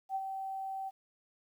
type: tone with ADSR envelope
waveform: sine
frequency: 772 Hz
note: G5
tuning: 27 cents flat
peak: -30 dBFS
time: 0.09-0.91 s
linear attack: 62 ms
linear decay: 45 ms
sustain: -6 dB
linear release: 32 ms
effects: 11-bit